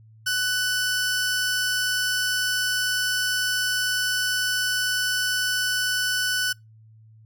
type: tone pair together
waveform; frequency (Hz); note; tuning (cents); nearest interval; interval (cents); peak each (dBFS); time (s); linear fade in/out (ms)
sawtooth; 1494 / 5329; F#6 / E8; +16 / +18; octave + minor seventh; 2202; -19 / -27; 0.26-6.53; 10
effects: noise-tail reverb RT60 0.2 s tail -26 dB re dry + added 110 Hz sine -48 dBFS peak until 7.25 s